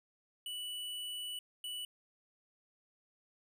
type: tone bursts at uneven times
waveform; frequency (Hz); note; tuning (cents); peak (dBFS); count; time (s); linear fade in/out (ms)
square; 2960; F#7; 0; -40; 2; 0.46-1.39 / 1.64-1.85; 2
effects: none